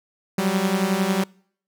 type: beating tone pair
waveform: sawtooth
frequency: 185 / 196 Hz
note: F#3 / G3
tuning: 0 / 0 cents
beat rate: 11 Hz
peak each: -19 / -18 dBFS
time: 0.38-1.24 s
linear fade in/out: 5 ms
effects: noise-tail reverb RT60 0.6 s tail -26 dB re dry